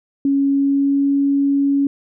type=tone with pitch glide; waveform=sine; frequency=277.2 to 279.5 Hz; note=C#4 to C#4; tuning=0 to +14 cents; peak=-13 dBFS; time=0.25-1.87 s; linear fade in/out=2 ms; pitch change=+14 cents; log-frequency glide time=0.49-1.12 s; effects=none